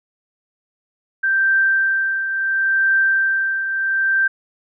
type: tone with tremolo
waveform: sine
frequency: 1568 Hz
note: G6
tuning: in tune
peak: -12 dBFS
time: 1.23-4.28 s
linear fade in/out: 10 ms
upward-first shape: triangle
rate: 0.72 Hz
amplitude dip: 60%
effects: none